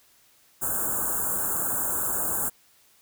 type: band-stop noise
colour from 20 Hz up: white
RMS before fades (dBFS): -27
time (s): 0.61-2.5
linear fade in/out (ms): 20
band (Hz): 1600 to 6900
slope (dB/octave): 96
effects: white hiss -60 dBFS RMS until 3.01 s